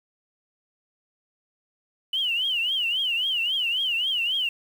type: tone with vibrato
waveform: triangle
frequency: 2960 Hz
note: F#7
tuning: in tune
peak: -19 dBFS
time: 2.13-4.49 s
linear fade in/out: 5 ms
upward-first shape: triangle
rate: 3.7 Hz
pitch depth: 190 cents each way
effects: tanh soft clip ceiling -20 dBFS + 8-bit